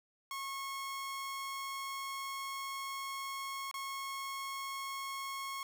sawtooth tone with dropouts, 1091 Hz, C#6, 28 cents flat, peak -35 dBFS, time 0.31-5.63 s, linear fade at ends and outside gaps 1 ms, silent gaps 3.713-3.741 s, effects none

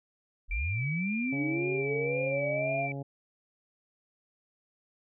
sine linear sweep, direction up, 32.7 to 707 Hz, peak -29 dBFS, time 0.48-2.9 s, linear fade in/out 50 ms
sine tone with vibrato, 2339 Hz, D7, 8 cents flat, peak -34 dBFS, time 0.51-2.92 s, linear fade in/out 2 ms, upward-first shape sine, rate 1.9 Hz, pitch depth 47 cents each way
harmonic tone, 138.9 Hz, C#3, 4 cents sharp, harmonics 1 / 2 / 3 / 4 / 5 / 6, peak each -36 / -41 / -45 / -44 / -48 / -52 dBFS, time 1.32-3.03 s, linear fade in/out 10 ms
effects none

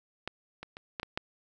clicks, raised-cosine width 0.3 ms, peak -18 / -25 / -27 / -18 / -19 / -15 dBFS, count 6, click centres 0.276 / 0.63 / 0.769 / 0.998 / 1.031 / 1.175 s, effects none

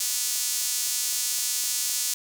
sawtooth tone with high-pass filter, 245.1 Hz, B3, 13 cents flat, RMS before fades -27 dBFS, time 0-2.14 s, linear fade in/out 5 ms, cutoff 6400 Hz, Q 1.2, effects none

